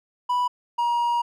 triangle tone pair in turn, 985 / 950.8 Hz, B5 / A#5, -5 / +34 cents, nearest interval minor second, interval 61 cents, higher first, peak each -18 dBFS, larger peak neither, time 0.29-0.48 / 0.78-1.22 s, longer second, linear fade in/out 10 ms, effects none

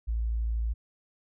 sine tone, 56.4 Hz, A1, 44 cents sharp, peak -26 dBFS, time 0.07-0.74 s, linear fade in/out 20 ms, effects none

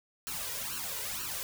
white noise with flanger, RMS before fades -37 dBFS, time 0.27-1.43 s, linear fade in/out 0 ms, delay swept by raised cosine 0.7 to 2.1 ms, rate 2.1 Hz, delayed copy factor +0.8, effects none

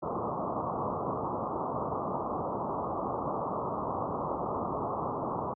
white low-pass noise, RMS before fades -33 dBFS, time 0.02-5.54 s, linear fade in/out 10 ms, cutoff 1200 Hz, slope 96 dB/octave, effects high-pass 100 Hz 12 dB/octave

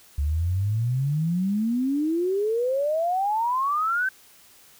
sine exponential sweep, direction up, 69.3 to 1564 Hz, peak -21 dBFS, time 0.18-4.09 s, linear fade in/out 5 ms, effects white hiss -53 dBFS RMS until 4.79 s

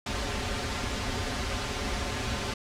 pink noise with comb filter, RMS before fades -31 dBFS, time 0.06-2.54 s, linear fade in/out 5 ms, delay 6.2 ms, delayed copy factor -0.95, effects low-pass 6000 Hz 12 dB/octave

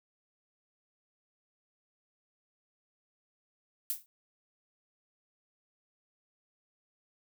violet noise with exponential decay, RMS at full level -29 dBFS, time 3.9-4.06 s, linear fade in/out 0 ms, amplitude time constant 33 ms, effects none

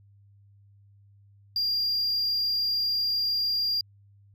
triangle tone, 4789 Hz, D8, 33 cents sharp, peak -22 dBFS, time 1.56-3.81 s, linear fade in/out 2 ms, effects tanh soft clip ceiling -18 dBFS + added 100 Hz sine -54 dBFS peak until 4.34 s

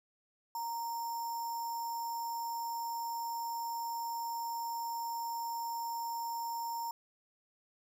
sine tone with sample-and-hold, 930 Hz, A#5, 4 cents flat, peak -35 dBFS, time 0.55-6.91 s, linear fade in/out 2 ms, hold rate 6300 Hz, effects none

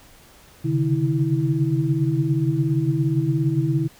sine tone cluster, 133.9 / 141 / 151.2 / 326.4 Hz, C3 / C#3 / D#3 / E4, +40 / +30 / -49 / -17 cents, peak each -22 / -29 / -22 / -24 dBFS, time 0.64-3.88 s, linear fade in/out 20 ms, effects pink hiss -50 dBFS RMS until 3.99 s

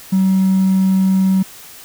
triangle tone with hard clipping, 190 Hz, F#3, 46 cents sharp, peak -11 dBFS, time 0.12-1.43 s, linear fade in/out 10 ms, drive 4 dB, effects white hiss -38 dBFS RMS until 1.84 s

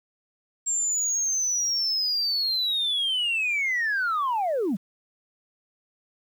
sine linear sweep, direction down, 7459 to 164.81 Hz, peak -21 dBFS, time 0.66-4.77 s, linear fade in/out 20 ms, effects tanh soft clip ceiling -20 dBFS + 9-bit

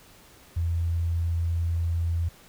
sine tone, 84.2 Hz, E2, 37 cents sharp, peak -23 dBFS, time 0.56-2.29 s, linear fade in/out 10 ms, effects pink hiss -53 dBFS RMS until 2.48 s

